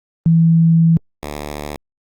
sine / 5% pulse tone pair in turn, 164.81 / 73.88 Hz, E3 / D2, 0 / +11 cents, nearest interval octave + major second, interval 1389 cents, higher first, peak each -8 / -14 dBFS, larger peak first, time 0.26-0.97 / 1.23-1.76 s, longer first, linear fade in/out 0 ms, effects Opus 24 kbps

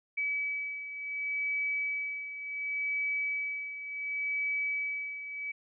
sine beating tone pair, 2287 / 2287.69 Hz, D7 / D7, -47 / -46 cents, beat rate 0.69 Hz, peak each -32 / -38 dBFS, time 0.17-5.52 s, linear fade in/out 10 ms, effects none

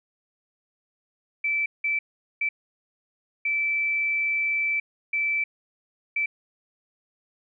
sine tone bursts at uneven times, 2322 Hz, D7, 20 cents flat, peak -22 dBFS, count 6, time 1.44-1.66 / 1.84-1.99 / 2.41-2.49 / 3.45-4.8 / 5.13-5.44 / 6.16-6.26 s, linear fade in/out 5 ms, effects none

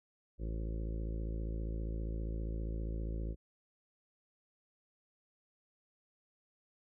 harmonic tone, 55 Hz, A1, in tune, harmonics 1 / 2 / 3 / 4 / 5 / 6 / 7 / 8 / 9 / 10, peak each -36 / -46 / -47 / -52 / -53 / -50 / -53 / -58 / -56 / -57 dBFS, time 0.38-3.36 s, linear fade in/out 50 ms, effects none

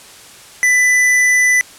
square tone, 1993 Hz, B6, 15 cents sharp, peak -10 dBFS, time 0.63-1.61 s, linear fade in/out 0 ms, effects white hiss -39 dBFS RMS until 1.78 s + low-pass 10000 Hz 12 dB/octave

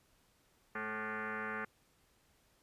sine tone with frequency modulation, 109.5 Hz, A2, 8 cents flat, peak -37 dBFS, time 0.75-1.65 s, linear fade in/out 5 ms, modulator 326 Hz, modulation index 5.7, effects pink hiss -71 dBFS RMS until 2.62 s + resampled to 32000 Hz

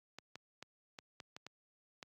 clicks, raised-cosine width 0.2 ms, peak -30 dBFS, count 8, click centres 0.186 / 0.356 / 0.626 / 0.988 / 1.202 / 1.365 / 1.466 / 2.028 s, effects high-pass 100 Hz 12 dB/octave + AAC 64 kbps

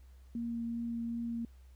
sine tone with vibrato, 233.1 Hz, A#3, in tune, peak -34 dBFS, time 0.35-1.45 s, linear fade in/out 2 ms, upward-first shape triangle, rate 2.6 Hz, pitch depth 10 cents each way, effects added 64 Hz sine -53 dBFS peak until 1.75 s + pink hiss -71 dBFS RMS until 1.75 s

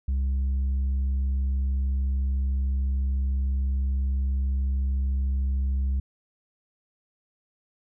sine tone with tanh clipping, 66.7 Hz, C2, 34 cents sharp, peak -23 dBFS, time 0.08-6 s, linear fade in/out 5 ms, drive 3 dB, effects none

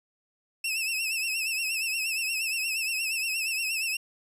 sawtooth tone with vibrato, 2637 Hz, E7, in tune, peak -24 dBFS, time 0.64-3.97 s, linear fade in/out 5 ms, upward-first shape triangle, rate 8.5 Hz, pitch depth 93 cents each way, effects resampled to 32000 Hz

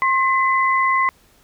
sine tone pair together, 1066 / 2021 Hz, C6 / B6, +32 / +39 cents, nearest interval major seventh, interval 1107 cents, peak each -16 / -19 dBFS, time 0.02-1.09 s, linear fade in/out 0 ms, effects pink hiss -55 dBFS RMS until 1.43 s

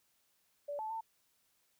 sine tone with pitch steps, 578 / 871 / 896 Hz, D5 / A5 / A5, -28 / -18 / +31 cents, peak -37 dBFS, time 0.68-1.01 s, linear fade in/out 10 ms, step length 110 ms, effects white hiss -75 dBFS RMS until 1.79 s

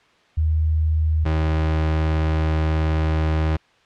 sine / 35% pulse tone pair in turn, 78.6 / 78.6 Hz, D#2 / D#2, +18 / +18 cents, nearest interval unison, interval 0 cents, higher neither, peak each -16 dBFS, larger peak neither, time 0.37-1.25 / 1.25-3.57 s, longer second, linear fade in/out 10 ms, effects white hiss -56 dBFS RMS until 3.85 s + low-pass 3000 Hz 12 dB/octave

